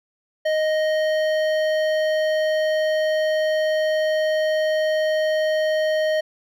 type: tone with hard clipping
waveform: triangle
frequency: 622.3 Hz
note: D#5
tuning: in tune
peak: -20 dBFS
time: 0.45-6.21 s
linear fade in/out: 10 ms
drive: 16 dB
effects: none